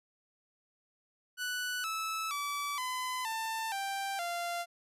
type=tone with pitch steps; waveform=sawtooth; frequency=1484 / 1306.9 / 1150.9 / 1013.6 / 892.6 / 786.1 / 692.3 Hz; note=F#6 / E6 / D6 / B5 / A5 / G5 / F5; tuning=+5 / -15 / -35 / +45 / +25 / +5 / -15 cents; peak=-30 dBFS; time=1.37-4.66 s; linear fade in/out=50 ms; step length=470 ms; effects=resampled to 32000 Hz